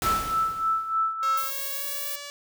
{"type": "tone with tremolo", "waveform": "sine", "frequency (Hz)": 1318.5, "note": "E6", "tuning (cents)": 0, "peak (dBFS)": -20, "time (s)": [0.02, 1.51], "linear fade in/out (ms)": 50, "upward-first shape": "sine", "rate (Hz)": 3.3, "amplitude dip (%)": 70}
{"type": "noise with exponential decay", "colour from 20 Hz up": "pink", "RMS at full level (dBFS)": -27, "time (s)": [0.02, 1.13], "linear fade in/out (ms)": 1, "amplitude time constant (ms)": 240}
{"type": "tone with pitch glide", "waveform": "5% pulse", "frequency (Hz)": [543, 574.3], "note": ["C#5", "D5"], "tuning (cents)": [-36, -39], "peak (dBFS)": -25, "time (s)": [1.23, 2.3], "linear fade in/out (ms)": 0, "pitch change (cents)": 97, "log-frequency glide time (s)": [1.43, 2.12]}
{"type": "noise", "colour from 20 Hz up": "violet", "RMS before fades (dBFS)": -32, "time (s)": [1.37, 2.16], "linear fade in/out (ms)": 5}
{"effects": []}